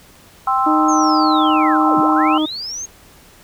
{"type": "chord", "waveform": "sine", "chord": "C major", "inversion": "second", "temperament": "equal", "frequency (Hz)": [784, 1046.5, 1318.5], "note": ["G5", "C6", "E6"], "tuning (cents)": [0, 0, 0], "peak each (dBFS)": -18, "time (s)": [0.47, 2.38], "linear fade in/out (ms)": 5}
{"type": "harmonic tone", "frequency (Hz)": 309, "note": "D#4", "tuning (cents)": -12, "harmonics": [1, 2, 3, 4], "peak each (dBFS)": [-15, -26, -30, -30], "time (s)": [0.66, 2.46], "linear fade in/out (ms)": 10}
{"type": "linear two-way sweep", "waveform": "sine", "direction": "down then up", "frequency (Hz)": [6590, 124.2, 6590], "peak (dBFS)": -24, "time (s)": [0.88, 2.86], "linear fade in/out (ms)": 10, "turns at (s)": 1.99}
{"effects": ["pink hiss -46 dBFS RMS until 3.43 s"]}